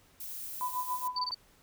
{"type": "noise", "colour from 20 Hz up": "violet", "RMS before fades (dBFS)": -41, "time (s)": [0.2, 1.08], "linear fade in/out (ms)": 5}
{"type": "tone with tremolo", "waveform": "sine", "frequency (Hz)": 1000, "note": "B5", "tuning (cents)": 21, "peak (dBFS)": -29, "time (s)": [0.61, 1.31], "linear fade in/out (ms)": 0, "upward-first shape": "sine", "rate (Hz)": 7.1, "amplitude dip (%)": 80}
{"type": "tone bursts", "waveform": "sine", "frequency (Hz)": 4581, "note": "D8", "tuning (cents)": -44, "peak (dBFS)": -31, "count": 4, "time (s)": [1.16, 1.346], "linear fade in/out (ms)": 5, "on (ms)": 30, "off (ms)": 22}
{"effects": ["pink hiss -63 dBFS RMS until 1.62 s"]}